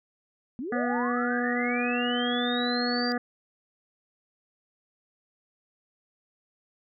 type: linear sweep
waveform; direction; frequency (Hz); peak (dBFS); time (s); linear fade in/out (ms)
sine; up; 218.8 to 4779; -31; 0.59-3.12; 0
type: harmonic tone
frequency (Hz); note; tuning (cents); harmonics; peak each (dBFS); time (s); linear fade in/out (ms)
243.7; B3; -23; 1 / 2 / 3 / 5 / 6 / 7 / 8; -28 / -32 / -34 / -37 / -39 / -35 / -40; 0.72-3.18; 5
effects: none